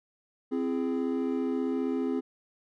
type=chord; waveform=triangle; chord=C augmented; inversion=none; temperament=equal with one note detuned; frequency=261.6 / 336.6 / 415.3 Hz; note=C4 / E4 / G#4; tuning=0 / +36 / 0 cents; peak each=-27 / -32 / -31 dBFS; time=0.51-2.21 s; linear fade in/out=20 ms; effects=none